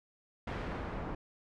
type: noise with low-pass filter sweep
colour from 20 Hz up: pink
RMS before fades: -39 dBFS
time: 0.47-1.15 s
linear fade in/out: 5 ms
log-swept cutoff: 2100 to 1100 Hz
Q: 0.78
effects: none